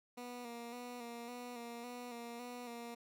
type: tone with vibrato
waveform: 15% pulse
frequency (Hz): 240.1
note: B3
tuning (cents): -49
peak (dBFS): -39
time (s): 0.17-2.95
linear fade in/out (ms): 10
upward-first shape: square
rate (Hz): 1.8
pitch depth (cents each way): 33
effects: none